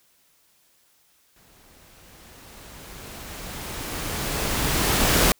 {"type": "noise with exponential growth", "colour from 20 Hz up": "pink", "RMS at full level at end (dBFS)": -17, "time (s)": [1.36, 5.32], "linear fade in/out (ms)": 1, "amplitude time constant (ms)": 860, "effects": ["white hiss -62 dBFS RMS until 5.39 s"]}